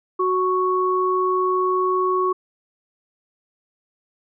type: tone pair together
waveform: sine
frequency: 370 / 1108.7 Hz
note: F#4 / C#6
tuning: 0 / 0 cents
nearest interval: octave + perfect fifth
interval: 1900 cents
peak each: -20 dBFS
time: 0.19-2.33 s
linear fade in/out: 10 ms
effects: none